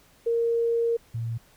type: tone pair in turn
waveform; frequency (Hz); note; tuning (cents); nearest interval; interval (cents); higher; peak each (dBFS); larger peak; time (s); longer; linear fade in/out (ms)
sine; 464.7 / 115.14; A#4 / A#2; -5 / -21; 2 octaves; 2416; first; -21 / -27; first; 0.26-0.97 / 1.14-1.38; first; 10
effects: pink hiss -58 dBFS RMS until 1.56 s